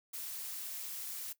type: noise with amplitude modulation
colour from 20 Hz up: blue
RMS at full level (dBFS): -40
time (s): 0.13-1.33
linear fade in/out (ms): 10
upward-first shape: sine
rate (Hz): 254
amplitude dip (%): 50
effects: noise-tail reverb RT60 0.1 s tail -17 dB re dry